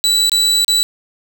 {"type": "tone with dropouts", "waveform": "35% pulse", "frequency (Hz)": 3951, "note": "B7", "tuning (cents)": 0, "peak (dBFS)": -9, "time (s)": [0.04, 0.83], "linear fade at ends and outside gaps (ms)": 0, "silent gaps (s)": [[0.295, 0.318], [0.646, 0.681]], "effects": []}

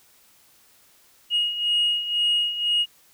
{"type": "beating tone pair", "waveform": "sine", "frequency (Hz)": [2875, 2877], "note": ["F7", "F#7"], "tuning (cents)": [50, -49], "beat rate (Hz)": 2, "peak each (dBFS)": [-25, -20], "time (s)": [1.3, 2.86], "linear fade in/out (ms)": 50, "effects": ["tanh soft clip ceiling -15 dBFS", "white hiss -57 dBFS RMS until 3.13 s"]}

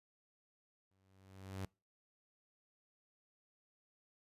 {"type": "tone with exponential growth", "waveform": "sawtooth", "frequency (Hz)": 95.8, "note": "G2", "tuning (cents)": -39, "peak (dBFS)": -36, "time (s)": [0.91, 1.65], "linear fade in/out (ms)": 0, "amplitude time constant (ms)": 160, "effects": ["noise-tail reverb RT60 0.3 s tail -26 dB re dry", "resampled to 32000 Hz"]}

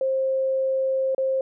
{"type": "tone with dropouts", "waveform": "sine", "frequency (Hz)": 530, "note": "C5", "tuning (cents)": 22, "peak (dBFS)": -20, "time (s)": [0.01, 1.41], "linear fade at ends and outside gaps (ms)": 2, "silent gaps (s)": [1.148, 1.18], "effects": []}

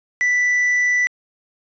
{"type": "tone with quantisation", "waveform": "triangle", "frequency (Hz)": 1975.5, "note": "B6", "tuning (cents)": 0, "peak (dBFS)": -13, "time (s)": [0.21, 1.07], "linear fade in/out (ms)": 0, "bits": 7, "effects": ["resampled to 16000 Hz"]}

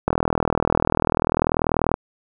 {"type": "click train", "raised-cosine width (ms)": 1, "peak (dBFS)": -3, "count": 76, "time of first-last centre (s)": [0.08, 1.941], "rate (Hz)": 40.3, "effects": []}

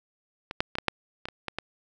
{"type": "clicks", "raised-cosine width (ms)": 0.3, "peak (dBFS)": [-18, -7, -15, -10, -6, -18, -21, -15, -14], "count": 9, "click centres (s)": [0.511, 0.605, 0.754, 0.785, 0.883, 1.255, 1.286, 1.483, 1.586], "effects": []}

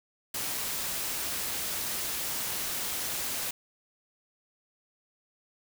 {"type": "noise", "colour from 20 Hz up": "white", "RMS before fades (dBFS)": -33, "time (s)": [0.34, 3.51], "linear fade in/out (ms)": 5, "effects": []}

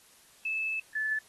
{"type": "tone pair in turn", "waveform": "sine", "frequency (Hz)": [2617, 1738.6], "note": ["E7", "A6"], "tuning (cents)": [-13, -21], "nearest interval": "perfect fifth", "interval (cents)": 708, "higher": "first", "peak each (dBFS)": [-29, -28], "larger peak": "second", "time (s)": [[0.45, 0.8], [0.95, 1.19]], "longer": "first", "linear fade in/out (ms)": 5, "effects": ["white hiss -59 dBFS RMS until 1.28 s", "AAC 32 kbps"]}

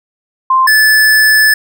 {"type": "tone pair in turn", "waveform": ["sine", "square"], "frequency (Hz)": [1046.5, 1736.3], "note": ["C6", "A6"], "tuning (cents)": [0, -23], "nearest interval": "major sixth", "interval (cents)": 877, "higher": "second", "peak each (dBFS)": -6, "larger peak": "neither", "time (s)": [[0.5, 0.67], [0.67, 1.54]], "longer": "second", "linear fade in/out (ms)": 5, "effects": []}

